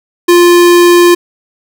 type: tone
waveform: square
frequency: 349.3 Hz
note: F4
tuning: in tune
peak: -3 dBFS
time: 0.28-1.15 s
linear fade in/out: 10 ms
effects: none